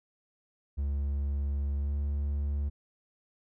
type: tone with pitch glide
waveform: triangle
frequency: 70.5 to 71.77 Hz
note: C#2 to D2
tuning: +30 to -39 cents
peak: -26 dBFS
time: 0.77-2.7 s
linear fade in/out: 20 ms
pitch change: +31 cents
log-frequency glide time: 1.78-1.93 s
effects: none